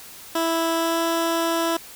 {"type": "tone with pitch glide", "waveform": "15% pulse", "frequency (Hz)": [329.6, 332.1], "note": ["E4", "E4"], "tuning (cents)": [0, 13], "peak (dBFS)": -14, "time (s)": [0.35, 1.77], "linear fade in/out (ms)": 5, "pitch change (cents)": 13, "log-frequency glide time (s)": [0.74, 1.01], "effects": ["white hiss -42 dBFS RMS until 1.95 s"]}